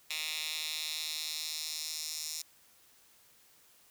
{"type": "tone with high-pass filter sweep", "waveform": "10% pulse", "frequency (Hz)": 155.56, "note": "D#3", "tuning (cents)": 0, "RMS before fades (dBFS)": -38, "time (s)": [0.1, 2.42], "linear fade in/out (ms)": 5, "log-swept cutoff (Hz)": [3000, 5700], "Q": 2.1, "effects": ["white hiss -63 dBFS RMS until 3.9 s"]}